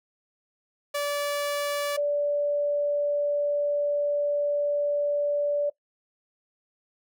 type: tone pair in turn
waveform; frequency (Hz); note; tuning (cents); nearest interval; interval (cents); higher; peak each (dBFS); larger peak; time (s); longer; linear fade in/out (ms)
sawtooth / sine; 578 / 580.9; D5 / D5; -28 / -19; unison; 9; second; -22; neither; 0.94-1.97 / 1.97-5.7; second; 10
effects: noise-tail reverb RT60 0.1 s tail -19 dB re dry